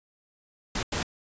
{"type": "noise bursts at uneven times", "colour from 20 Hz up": "pink", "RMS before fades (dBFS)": -29, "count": 2, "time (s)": [[0.75, 0.83], [0.92, 1.03]], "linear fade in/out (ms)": 5, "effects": ["resampled to 16000 Hz"]}